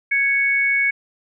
sine tone pair together, 1660.9 / 2217 Hz, G#6 / C#7, 0 / 0 cents, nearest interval perfect fourth, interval 500 cents, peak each -23 / -16 dBFS, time 0.11-0.91 s, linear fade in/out 10 ms, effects none

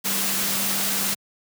sine tone in noise, 196 Hz, G3, in tune, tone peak -34 dBFS, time 0.04-1.15 s, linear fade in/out 20 ms, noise white, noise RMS -24 dBFS, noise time 0.04-1.15 s, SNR -13 dB, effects high-pass 100 Hz 12 dB/octave

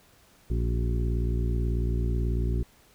harmonic tone with a mistuned harmonic, 58.27 Hz, A#1, in tune, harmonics 1 / 2 / 3 / 4 / 5 / 6 / 7, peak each -25 / -30 / -38 / -38 / -42 / -38 / -44 dBFS, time 0.5-2.63 s, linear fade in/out 5 ms, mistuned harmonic 6, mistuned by +50 cents, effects pink hiss -59 dBFS RMS until 2.94 s

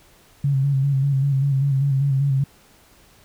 sine tone with vibrato, 137.6 Hz, C#3, 12 cents flat, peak -16 dBFS, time 0.44-2.44 s, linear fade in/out 5 ms, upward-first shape square, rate 5.1 Hz, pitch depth 41 cents each way, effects pink hiss -53 dBFS RMS until 3.24 s

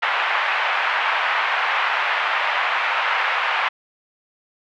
pink band-pass noise, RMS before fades -21 dBFS, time 0.02-3.69 s, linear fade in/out 10 ms, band 820 to 2700 Hz, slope 24 dB/octave, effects none

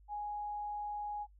sine tone, 830.6 Hz, G#5, in tune, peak -37 dBFS, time 0.08-1.27 s, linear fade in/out 50 ms, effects noise-tail reverb RT60 0.1 s tail -19 dB re dry + added 50 Hz sine -58 dBFS peak until 1.39 s

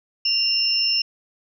sine tone pair together, 2794 / 5342 Hz, F7 / E8, 0 / +22 cents, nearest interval major seventh, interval 1122 cents, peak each -23 / -19 dBFS, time 0.25-1.02 s, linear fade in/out 5 ms, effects none

